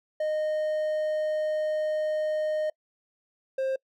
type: tone pair in turn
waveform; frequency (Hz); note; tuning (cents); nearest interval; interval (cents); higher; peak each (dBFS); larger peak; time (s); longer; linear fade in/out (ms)
triangle; 616 / 530.4; D#5 / C5; -17 / +23; minor third; 260; first; -23; neither; 0.2-2.7 / 3.58-3.76; first; 5
effects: noise-tail reverb RT60 0.1 s tail -26 dB re dry